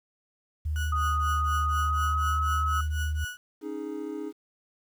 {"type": "tone", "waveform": "sine", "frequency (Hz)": 76.6, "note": "D#2", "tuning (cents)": -27, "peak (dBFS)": -26, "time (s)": [0.65, 3.25], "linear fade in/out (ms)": 10}
{"type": "tone with tremolo", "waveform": "35% pulse", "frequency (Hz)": 1469, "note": "F#6", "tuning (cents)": -13, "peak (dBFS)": -30, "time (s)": [0.76, 3.37], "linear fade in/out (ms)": 0, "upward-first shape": "triangle", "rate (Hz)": 4.1, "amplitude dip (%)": 100}
{"type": "tone with pitch glide", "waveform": "sine", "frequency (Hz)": [1244.5, 1283.2], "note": ["D#6", "E6"], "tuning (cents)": [0, -47], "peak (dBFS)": -26, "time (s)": [0.92, 2.81], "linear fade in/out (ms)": 5, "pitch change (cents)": 53, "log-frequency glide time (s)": [1.68, 2.4]}
{"type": "chord", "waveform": "triangle", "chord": "C# suspended second", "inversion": "none", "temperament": "just", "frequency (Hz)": [277.2, 311.8, 415.8], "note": ["C#4", "D#4", "G#4"], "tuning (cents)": [0, 4, 2], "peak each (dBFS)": [-37, -33, -35], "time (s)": [3.61, 4.33], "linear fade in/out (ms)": 50}
{"effects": ["10-bit"]}